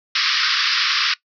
white band-pass noise, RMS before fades -19 dBFS, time 0.15-1.14 s, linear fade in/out 5 ms, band 1100 to 5400 Hz, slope 96 dB/octave, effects noise-tail reverb RT60 0.1 s tail -19 dB re dry

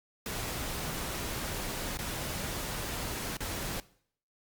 pink noise with dropouts, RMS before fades -36 dBFS, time 0.26-3.8 s, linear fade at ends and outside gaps 1 ms, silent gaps 1.972-1.989 / 3.369-3.405 s, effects noise-tail reverb RT60 0.6 s tail -20 dB re dry + Opus 48 kbps

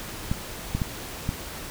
clicks, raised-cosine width 5 ms, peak -12 dBFS, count 4, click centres 0.315 / 0.75 / 0.818 / 1.291 s, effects pink hiss -37 dBFS RMS until 1.7 s

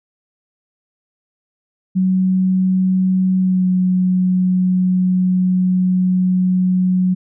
sine tone with pitch glide, 186.6 to 183.71 Hz, F#3 to F#3, +15 to -12 cents, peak -12 dBFS, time 1.95-7.15 s, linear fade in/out 20 ms, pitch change -27 cents, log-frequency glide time 3.39-3.67 s, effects none

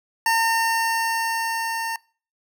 25% pulse tone with level ramp, 910 Hz, A#5, 42 cents flat, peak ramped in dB -13 to -21 dBFS, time 0.26-1.96 s, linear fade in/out 2 ms, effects noise-tail reverb RT60 0.4 s tail -24 dB re dry

